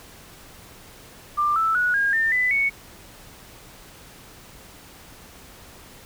sine tone with pitch steps, 1189 / 1319.3 / 1463.8 / 1624.2 / 1802.2 / 1999.7 / 2219 Hz, D6 / E6 / F#6 / G#6 / A6 / B6 / C#7, +21 / +1 / -19 / -39 / +41 / +21 / +1 cents, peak -18 dBFS, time 1.37-2.7 s, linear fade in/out 20 ms, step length 190 ms, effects pink hiss -46 dBFS RMS until 6.05 s

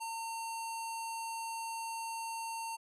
square tone with low-pass filter, 910 Hz, A#5, 42 cents flat, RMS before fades -40 dBFS, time 0-2.77 s, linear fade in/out 20 ms, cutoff 10000 Hz, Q 2.4, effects none

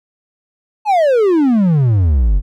triangle exponential sweep, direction down, 880 to 42.1 Hz, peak -7 dBFS, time 0.85-2.42 s, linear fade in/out 50 ms, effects none

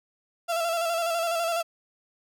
35% pulse tone with vibrato, 672 Hz, E5, 33 cents sharp, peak -23 dBFS, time 0.48-1.63 s, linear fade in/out 20 ms, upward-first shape square, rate 12 Hz, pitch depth 36 cents each way, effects none

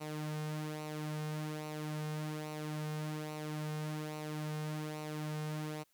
sawtooth tone with flanger, 152.9 Hz, D#3, 30 cents flat, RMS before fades -40 dBFS, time 0-5.84 s, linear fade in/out 20 ms, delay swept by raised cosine 0.59 to 3.09 ms, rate 1.2 Hz, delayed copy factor -0.55, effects white hiss -74 dBFS RMS until 5.93 s

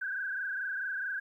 sine tone with frequency modulation, 1568 Hz, G6, in tune, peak -32 dBFS, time 0.01-1.2 s, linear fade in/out 10 ms, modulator 24.6 Hz, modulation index 3.1, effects 12-bit

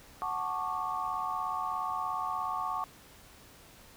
sine chord, D major seventh, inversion first, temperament equal with one note detuned, 740 / 880 / 1108.7 / 1185.6 Hz, F#5 / A5 / C#6 / D6, 0 / 0 / 0 / +16 cents, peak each -38 / -38 / -34 / -38 dBFS, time 0.22-2.84 s, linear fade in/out 0 ms, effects pink hiss -55 dBFS RMS until 3.96 s

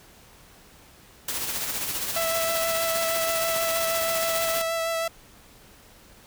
white noise with tremolo, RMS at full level -28 dBFS, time 1.28-4.62 s, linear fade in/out 5 ms, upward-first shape sine, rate 15 Hz, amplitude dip 40%
sawtooth tone with vibrato, 660 Hz, E5, 2 cents sharp, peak -21 dBFS, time 2.16-5.08 s, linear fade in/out 5 ms, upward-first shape sine, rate 6.3 Hz, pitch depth 14 cents each way
effects pink hiss -52 dBFS RMS until 6.26 s

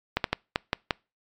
clicks, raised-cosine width 0.3 ms, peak -7 dBFS, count 6, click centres 0.17 / 0.242 / 0.33 / 0.559 / 0.731 / 0.908 s, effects noise-tail reverb RT60 0.3 s tail -26 dB re dry + MP3 96 kbps

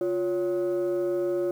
sine tone pair together, 352.9 / 560.9 Hz, F4 / C#5, +18 / +20 cents, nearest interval minor sixth, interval 802 cents, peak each -23 / -27 dBFS, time 0.01-1.51 s, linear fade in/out 2 ms, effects tanh soft clip ceiling -21 dBFS + 9-bit

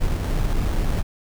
brown noise with sample-and-hold, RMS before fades -21 dBFS, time 0-1.03 s, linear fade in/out 20 ms, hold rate 2450 Hz, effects none

